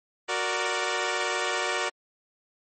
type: chord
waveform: 10% pulse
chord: Gb augmented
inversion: none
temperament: equal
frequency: 370 / 466.2 / 587.3 Hz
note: Gb4 / Bb4 / D5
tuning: 0 / 0 / 0 cents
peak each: -22 dBFS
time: 0.28-1.9 s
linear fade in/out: 20 ms
effects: MP3 32 kbps